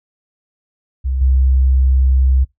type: tone with level steps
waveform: sine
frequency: 65.41 Hz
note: C2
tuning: in tune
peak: -15 / -9 dBFS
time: 1.04-2.45 s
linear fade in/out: 20 ms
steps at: 1.21 s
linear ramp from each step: 5 ms
effects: noise-tail reverb RT60 0.2 s tail -26 dB re dry